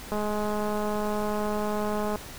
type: click train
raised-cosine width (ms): 1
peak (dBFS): -17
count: 429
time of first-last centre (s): 0.12-2.158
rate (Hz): 210
effects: added 60 Hz sine -51 dBFS peak until 2.38 s + pink hiss -42 dBFS RMS until 2.38 s